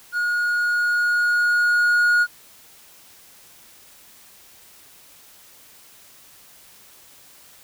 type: tone with level ramp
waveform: triangle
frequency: 1441 Hz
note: F#6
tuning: 46 cents flat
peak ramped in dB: -18 to -12 dBFS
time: 0.12-2.27 s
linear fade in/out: 50 ms
effects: white hiss -49 dBFS RMS until 7.63 s